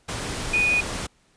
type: tone in noise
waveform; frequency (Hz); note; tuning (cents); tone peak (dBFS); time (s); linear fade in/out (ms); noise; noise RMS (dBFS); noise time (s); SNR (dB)
sine; 2473; D#7; -11; -18; 0.53-0.81; 10; pink; -30; 0.08-1.07; +9
effects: pink hiss -62 dBFS RMS until 1.36 s + resampled to 22050 Hz